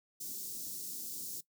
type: band-stop noise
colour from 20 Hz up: white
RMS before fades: -42 dBFS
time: 0.2-1.41 s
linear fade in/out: 10 ms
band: 360 to 5000 Hz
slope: 24 dB/octave
effects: noise-tail reverb RT60 0.1 s tail -19 dB re dry + high-pass 150 Hz 12 dB/octave